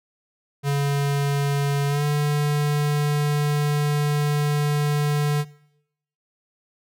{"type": "tone with pitch glide", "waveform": "square", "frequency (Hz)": [141.6, 147.19], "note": ["C#3", "D3"], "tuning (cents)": [37, 4], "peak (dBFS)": -20, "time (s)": [0.63, 5.45], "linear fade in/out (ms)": 50, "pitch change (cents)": 67, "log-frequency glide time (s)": [1.88, 2.04], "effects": ["noise-tail reverb RT60 0.8 s tail -21 dB re dry"]}